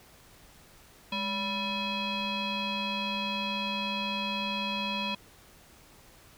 sine tone with frequency modulation, 1760 Hz, A6, in tune, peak -29 dBFS, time 1.12-5.15 s, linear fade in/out 5 ms, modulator 777 Hz, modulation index 2.6, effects pink hiss -56 dBFS RMS until 6.37 s

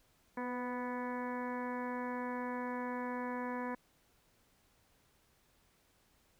harmonic tone with a mistuned harmonic, 246.9 Hz, B3, in tune, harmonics 1 / 2 / 3 / 4 / 5 / 6 / 7 / 8 / 9, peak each -40 / -43 / -49 / -42 / -55 / -53 / -48 / -56 / -55 dBFS, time 0.37-3.75 s, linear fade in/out 5 ms, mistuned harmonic 2, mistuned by +19 cents, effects pink hiss -71 dBFS RMS until 6.39 s

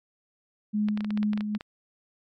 sine tone with tremolo, 210 Hz, G#3, 19 cents sharp, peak -22 dBFS, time 0.73-1.58 s, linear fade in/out 20 ms, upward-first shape sine, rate 2.4 Hz, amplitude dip 50%
clicks, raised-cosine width 0.3 ms, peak -21 dBFS, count 12, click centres 0.886 / 0.975 / 1.007 / 1.046 / 1.106 / 1.175 / 1.23 / 1.333 / 1.376 / 1.408 / 1.55 / 1.609 s
effects MP3 96 kbps

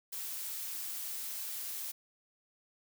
blue noise, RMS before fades -40 dBFS, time 0.12-1.92 s, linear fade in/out 10 ms, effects none

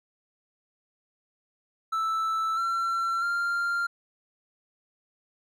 triangle tone with pitch steps, 1318.5 / 1354.8 / 1392.1 Hz, E6 / E6 / F6, 0 / +47 / -6 cents, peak -23 dBFS, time 1.92-3.87 s, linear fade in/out 10 ms, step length 650 ms, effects none

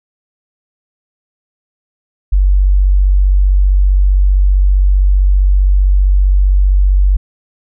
sine tone, 47.66 Hz, G1, 48 cents flat, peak -6 dBFS, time 2.32-7.17 s, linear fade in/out 10 ms, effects none

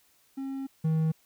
triangle tone pair in turn, 270 / 159.02 Hz, C#4 / D#3, -45 / +38 cents, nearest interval major sixth, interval 917 cents, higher first, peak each -30 / -21 dBFS, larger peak second, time 0.37-0.67 / 0.84-1.12 s, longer first, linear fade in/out 10 ms, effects white hiss -65 dBFS RMS until 1.25 s

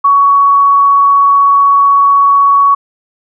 sine tone, 1121 Hz, C#6, 19 cents sharp, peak -4 dBFS, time 0.04-2.75 s, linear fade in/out 10 ms, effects none

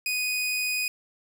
sawtooth tone, 2488 Hz, D#7, 1 cent flat, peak -22 dBFS, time 0.06-0.88 s, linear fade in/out 2 ms, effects none

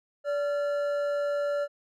triangle tone pair together, 577 / 1375.1 Hz, D5 / F6, -31 / -27 cents, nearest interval octave + minor third, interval 1504 cents, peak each -24 / -36 dBFS, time 0.24-1.68 s, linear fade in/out 50 ms, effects none

